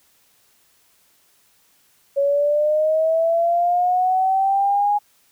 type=linear sweep; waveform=sine; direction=up; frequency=554.4 to 830 Hz; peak=-15 dBFS; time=2.16-4.99 s; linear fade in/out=20 ms; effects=white hiss -59 dBFS RMS until 5.31 s